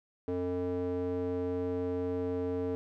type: tone with band-pass filter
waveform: square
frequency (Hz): 89.8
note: F2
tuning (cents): +49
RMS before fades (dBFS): -33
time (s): 0.28-2.75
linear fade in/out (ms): 0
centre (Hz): 390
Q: 4.2
effects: none